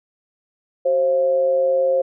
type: tone with amplitude modulation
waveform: sine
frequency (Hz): 531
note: C5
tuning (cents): +25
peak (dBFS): -12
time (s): 0.85-2.02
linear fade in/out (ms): 10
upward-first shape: sine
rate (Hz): 153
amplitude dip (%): 55
effects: none